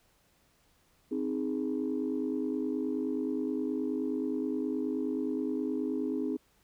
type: chord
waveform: sine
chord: Ab major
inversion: first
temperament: equal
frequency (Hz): 261.6 / 311.1 / 415.3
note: C4 / Eb4 / Ab4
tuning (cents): 0 / 0 / 0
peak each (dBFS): -32 / -33 / -35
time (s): 1.11-6.37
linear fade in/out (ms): 10
effects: tanh soft clip ceiling -22 dBFS + pink hiss -68 dBFS RMS until 6.63 s